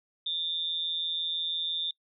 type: tone with amplitude modulation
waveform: sine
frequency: 3600 Hz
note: A7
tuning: 39 cents sharp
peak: -25 dBFS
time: 0.26-1.91 s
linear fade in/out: 5 ms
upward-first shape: sine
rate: 166 Hz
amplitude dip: 85%
effects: noise-tail reverb RT60 0.1 s tail -23 dB re dry